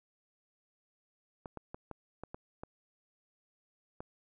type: clicks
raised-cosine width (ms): 1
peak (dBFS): -28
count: 8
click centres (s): 1.458 / 1.573 / 1.745 / 1.913 / 2.236 / 2.345 / 2.635 / 4.005
effects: none